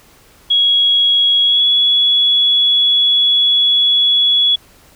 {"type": "tone with pitch glide", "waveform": "sine", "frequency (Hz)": [3322, 3380], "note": ["G#7", "G#7"], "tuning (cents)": [0, 30], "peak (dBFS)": -9, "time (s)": [0.5, 4.56], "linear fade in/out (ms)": 10, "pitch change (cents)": 30, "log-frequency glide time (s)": [1.45, 1.64], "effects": ["pink hiss -47 dBFS RMS until 4.95 s"]}